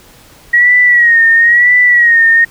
sine tone with vibrato, 1901 Hz, A#6, 33 cents sharp, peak -4 dBFS, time 0.53-2.45 s, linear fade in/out 10 ms, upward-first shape sine, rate 1 Hz, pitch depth 71 cents each way, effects pink hiss -41 dBFS RMS until 2.5 s

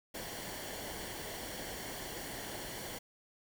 pink noise with comb filter, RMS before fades -43 dBFS, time 0.14-2.99 s, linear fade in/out 10 ms, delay 0.79 ms, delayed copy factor -0.55, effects none

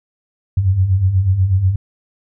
sine beating tone pair, 88.5 / 96.7 Hz, F2 / G2, +23 / -23 cents, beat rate 8.2 Hz, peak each -19 / -12 dBFS, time 0.57-1.76 s, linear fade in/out 5 ms, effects none

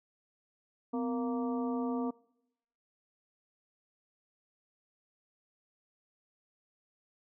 harmonic tone with a mistuned harmonic, 233.1 Hz, A#3, in tune, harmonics 1 / 2 / 3 / 4 / 5, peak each -32 / -38 / -42 / -44 / -46 dBFS, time 0.93-2.11 s, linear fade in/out 10 ms, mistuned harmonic 1, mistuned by +140 cents, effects noise-tail reverb RT60 0.9 s tail -24 dB re dry

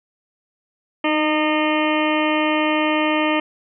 harmonic tone with a mistuned harmonic, 305.7 Hz, D#4, 30 cents flat, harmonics 1 / 2 / 3 / 4 / 6 / 7 / 8 / 9 / 10, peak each -20 / -23 / -25 / -26 / -28 / -28 / -29 / -30 / -30 dBFS, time 1.04-3.4 s, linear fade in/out 5 ms, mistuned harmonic 1, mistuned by +18 cents, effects none

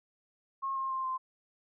sine tone with pitch steps, 1080 / 1067 / 1054.1 / 1041.4 Hz, C#6 / C6 / C6 / C6, -45 / +34 / +13 / -8 cents, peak -31 dBFS, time 0.62-1.18 s, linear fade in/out 20 ms, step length 140 ms, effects none

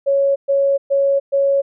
sine tone bursts, 554.4 Hz, C#5, in tune, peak -12 dBFS, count 4, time 0.06-1.62 s, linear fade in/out 20 ms, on 300 ms, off 120 ms, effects none

